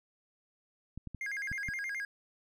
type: clicks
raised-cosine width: 5 ms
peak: -29 dBFS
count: 5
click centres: 0.976 / 1.073 / 1.147 / 1.516 / 1.688 s
type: tone with vibrato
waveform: triangle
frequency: 1861 Hz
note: A#6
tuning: 3 cents flat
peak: -33 dBFS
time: 1.21-2.05 s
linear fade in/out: 2 ms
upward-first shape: square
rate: 9.5 Hz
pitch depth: 220 cents each way
effects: none